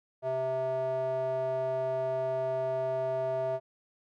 square tone with band-pass filter, 130.81 Hz, C3, in tune, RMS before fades -31 dBFS, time 0.22-3.6 s, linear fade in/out 50 ms, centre 630 Hz, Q 5.2, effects none

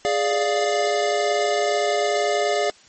square chord, D diminished, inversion second, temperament equal, 415.3 / 587.3 / 698.5 Hz, Ab4 / D5 / F5, 0 / 0 / 0 cents, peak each -24 dBFS, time 0.05-2.7 s, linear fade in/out 0 ms, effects white hiss -51 dBFS RMS until 2.88 s + MP3 32 kbps

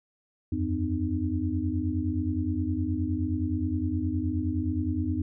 sine tone cluster, 84.4 / 94 / 253.4 / 305.8 Hz, E2 / F#2 / B3 / D#4, +41 / +28 / +45 / -30 cents, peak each -31 dBFS, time 0.52-5.22 s, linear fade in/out 5 ms, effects none

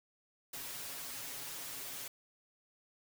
white noise with comb filter, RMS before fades -44 dBFS, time 0.53-2.08 s, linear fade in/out 5 ms, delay 7.2 ms, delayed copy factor +1, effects none

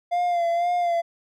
triangle tone with vibrato, 694 Hz, F5, 11 cents flat, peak -18 dBFS, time 0.11-1.02 s, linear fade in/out 20 ms, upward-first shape sine, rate 2 Hz, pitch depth 40 cents each way, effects none

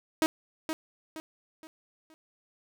sawtooth tone with echo, 317 Hz, D#4, 32 cents sharp, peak -18 dBFS, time 0.22-0.26 s, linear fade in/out 0 ms, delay 470 ms, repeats 4, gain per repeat -8 dB, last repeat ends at 2.14 s, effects none

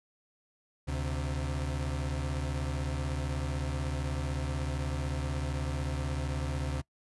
35% pulse tone pair together, 73.42 / 130.82 Hz, D2 / C3, 0 / 0 cents, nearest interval minor seventh, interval 1000 cents, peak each -31 / -34 dBFS, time 0.87-6.82 s, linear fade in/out 20 ms, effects noise-tail reverb RT60 0.1 s tail -23 dB re dry + resampled to 24000 Hz

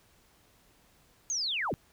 sine linear sweep, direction down, 6645 to 53.7 Hz, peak -29 dBFS, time 1.3-1.74 s, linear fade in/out 0 ms, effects pink hiss -64 dBFS RMS until 1.92 s

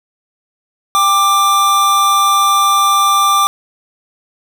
square tone pair together, 794 / 1182.1 Hz, G5 / D6, +22 / +11 cents, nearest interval perfect fifth, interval 689 cents, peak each -20 / -10 dBFS, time 0.95-3.47 s, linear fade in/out 0 ms, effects none

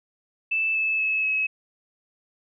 sine tone with pitch steps, 2637 / 2614 / 2592 / 2569 Hz, E7 / E7 / E7 / E7, 0 / -15 / -30 / -45 cents, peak -21 dBFS, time 0.51-1.47 s, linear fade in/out 10 ms, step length 240 ms, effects none

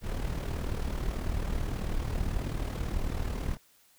brown noise with amplitude modulation, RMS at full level -29 dBFS, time 0.01-3.58 s, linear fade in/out 50 ms, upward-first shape sine, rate 38.3 Hz, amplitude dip 60%, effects white hiss -63 dBFS RMS until 3.98 s

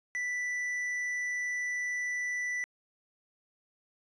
triangle tone with tanh clipping, 1975.5 Hz, B6, in tune, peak -32 dBFS, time 0.15-2.64 s, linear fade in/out 0 ms, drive 10 dB, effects resampled to 22050 Hz

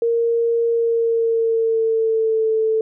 sine tone with pitch glide, 464.6 to 441.1 Hz, A#4 to A4, -6 to +4 cents, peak -15 dBFS, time 0.02-2.81 s, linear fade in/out 2 ms, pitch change -90 cents, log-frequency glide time 0.69-2.5 s, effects none

